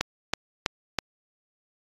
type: click train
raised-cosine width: 0.2 ms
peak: -6 dBFS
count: 4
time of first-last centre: 0.01-0.987 s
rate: 3.07 Hz
effects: AAC 32 kbps